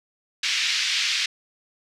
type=band-pass noise; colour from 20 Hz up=pink; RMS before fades=-24 dBFS; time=0.43-1.26 s; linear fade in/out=5 ms; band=2100 to 5500 Hz; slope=24 dB/octave; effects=none